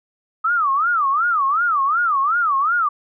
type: tone with vibrato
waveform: sine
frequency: 1244.5 Hz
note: D#6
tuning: in tune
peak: -15 dBFS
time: 0.44-2.89 s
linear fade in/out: 10 ms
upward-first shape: sine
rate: 2.7 Hz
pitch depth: 250 cents each way
effects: none